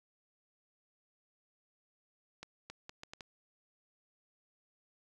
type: accelerating click train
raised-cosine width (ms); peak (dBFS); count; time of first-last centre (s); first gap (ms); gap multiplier
0.2; -28; 6; 2.43-3.208; 270; 0.72
effects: none